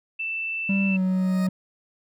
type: tone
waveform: sine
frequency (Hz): 2658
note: E7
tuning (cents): +14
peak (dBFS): -26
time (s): 0.19-0.97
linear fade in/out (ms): 10
type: tone with pitch glide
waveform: triangle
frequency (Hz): 196 to 186.18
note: G3 to F#3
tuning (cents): 0 to +11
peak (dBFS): -18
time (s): 0.69-1.49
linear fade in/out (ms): 5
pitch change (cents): -89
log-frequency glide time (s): 0.86-1.01
type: tone with exponential growth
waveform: 20% pulse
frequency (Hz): 622.3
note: D#5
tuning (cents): 0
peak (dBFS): -27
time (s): 0.73-1.47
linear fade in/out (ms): 5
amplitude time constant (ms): 160
effects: none